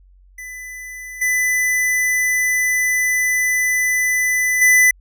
square tone with level steps, 2000 Hz, B6, 21 cents sharp, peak -31 / -16 / -10 dBFS, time 0.38-4.91 s, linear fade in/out 5 ms, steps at 1.21 / 4.61 s, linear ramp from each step 10 ms, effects added 46 Hz sine -46 dBFS peak until 5 s

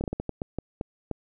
slowing click train, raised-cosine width 2 ms, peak -16 dBFS, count 10, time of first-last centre 0.01-1.113 s, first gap 29 ms, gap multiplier 1.34, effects none

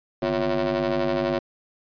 25% pulse ring-modulated tone, 102 Hz, G#2, 31 cents flat, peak -15 dBFS, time 0.22-1.39 s, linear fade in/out 5 ms, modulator 453 Hz, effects resampled to 11025 Hz

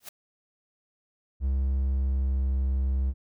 white noise with exponential growth, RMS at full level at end -35 dBFS, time 0-0.09 s, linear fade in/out 5 ms, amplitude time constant 19 ms
triangle tone with pitch glide, 66.8 to 66.19 Hz, C2 to C2, +36 to +21 cents, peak -21 dBFS, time 1.4-3.14 s, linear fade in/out 50 ms, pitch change -15 cents, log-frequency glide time 1.78-2.51 s
effects none

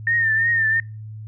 sine tone with vibrato, 1815 Hz, A#6, 47 cents flat, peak -16 dBFS, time 0.07-0.8 s, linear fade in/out 2 ms, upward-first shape triangle, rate 2.9 Hz, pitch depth 64 cents each way, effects noise-tail reverb RT60 0.3 s tail -26 dB re dry + added 108 Hz sine -32 dBFS peak until 1.27 s

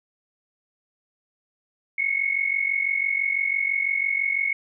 sine tone pair together, 2171 / 2217 Hz, C#7 / C#7, -37 / 0 cents, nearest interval unison, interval 37 cents, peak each -24 dBFS, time 1.98-4.53 s, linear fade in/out 5 ms, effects none

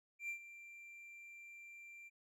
triangle tone with ADSR envelope, 2363 Hz, D7, 10 cents sharp, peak -37 dBFS, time 0.19-2.1 s, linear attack 100 ms, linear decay 95 ms, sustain -14 dB, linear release 28 ms, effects none

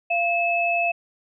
sine tone pair together, 688.7 / 2600 Hz, F5 / E7, -24 / -24 cents, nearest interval octave + major seventh, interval 2300 cents, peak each -22 dBFS, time 0.1-0.92 s, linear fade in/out 10 ms, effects none

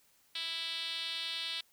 5% pulse tone with band-pass filter, 329.6 Hz, E4, in tune, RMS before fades -38 dBFS, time 0.35-1.61 s, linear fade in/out 5 ms, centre 3700 Hz, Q 3.2, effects white hiss -68 dBFS RMS until 1.72 s

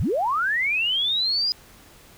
sine linear sweep, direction up, 55.9 to 4978 Hz, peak -20 dBFS, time 0-1.52 s, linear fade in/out 0 ms, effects pink hiss -50 dBFS RMS until 2.17 s

